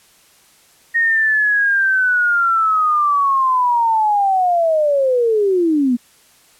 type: linear sweep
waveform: sine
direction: down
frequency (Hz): 1864.7 to 233.1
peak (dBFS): -12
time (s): 0.94-5.97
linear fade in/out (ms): 20
effects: white hiss -51 dBFS RMS until 6.59 s + low-pass 12000 Hz 12 dB/octave